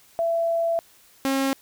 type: tone pair in turn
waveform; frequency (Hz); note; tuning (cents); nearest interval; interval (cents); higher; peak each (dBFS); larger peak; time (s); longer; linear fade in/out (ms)
sine / sawtooth; 669 / 270.4; E5 / C#4; +25 / -43; octave + major third; 1568; first; -20 / -17; second; 0.19-0.79 / 1.25-1.53; first; 0
effects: white hiss -55 dBFS RMS until 1.61 s